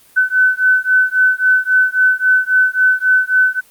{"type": "beating tone pair", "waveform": "sine", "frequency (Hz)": [1510, 1513.7], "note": ["F#6", "F#6"], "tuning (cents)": [35, 39], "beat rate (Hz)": 3.7, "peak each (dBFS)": -13, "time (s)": [0.16, 3.61], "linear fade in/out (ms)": 20, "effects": ["white hiss -48 dBFS RMS until 3.7 s", "Opus 32 kbps"]}